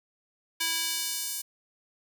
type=tone with high-pass filter sweep; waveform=square; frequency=328.2 Hz; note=E4; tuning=8 cents flat; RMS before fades=-31 dBFS; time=0.6-1.42 s; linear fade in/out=10 ms; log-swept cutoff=2300 to 7700 Hz; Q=0.73; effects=none